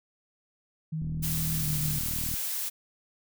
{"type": "tone with pitch glide", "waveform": "sine", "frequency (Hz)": [157.9, 150.77], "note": ["D#3", "D3"], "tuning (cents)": [26, 46], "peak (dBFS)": -29, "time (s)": [0.92, 1.99], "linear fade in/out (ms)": 10, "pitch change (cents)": -80, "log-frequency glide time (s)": [1.56, 1.67]}
{"type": "click train", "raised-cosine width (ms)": 5, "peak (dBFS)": -25, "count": 53, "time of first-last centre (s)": [1.02, 2.34], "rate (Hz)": 39.4}
{"type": "noise", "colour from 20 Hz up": "blue", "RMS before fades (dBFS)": -32, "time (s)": [1.22, 2.7], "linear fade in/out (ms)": 20}
{"effects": []}